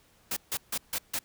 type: noise bursts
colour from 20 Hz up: white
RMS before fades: -31 dBFS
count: 5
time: 0.31-1.19 s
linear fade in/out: 5 ms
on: 56 ms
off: 150 ms
effects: pink hiss -63 dBFS RMS until 1.24 s